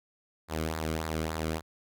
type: tone with flanger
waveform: sawtooth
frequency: 79.4 Hz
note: D#2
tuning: 36 cents sharp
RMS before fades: -33 dBFS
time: 0.48-1.62 s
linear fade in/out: 50 ms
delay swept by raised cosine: 0.33 to 1.16 ms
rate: 3.5 Hz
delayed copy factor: -0.65
effects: none